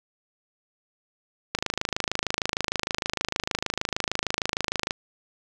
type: click train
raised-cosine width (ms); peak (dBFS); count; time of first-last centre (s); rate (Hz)
0.2; -7; 90; 1.55-4.908; 26.5
effects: none